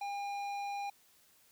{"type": "tone with tanh clipping", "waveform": "sine", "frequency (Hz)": 806, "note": "G5", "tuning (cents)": 48, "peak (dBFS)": -38, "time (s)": [0.01, 0.9], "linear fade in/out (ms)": 5, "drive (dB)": 13, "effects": ["white hiss -66 dBFS RMS until 1.51 s"]}